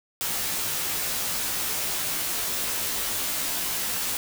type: noise with comb filter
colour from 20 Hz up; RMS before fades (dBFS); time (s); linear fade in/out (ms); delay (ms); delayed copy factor
white; -28; 0.21-4.17; 0; 15; -0.85
effects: none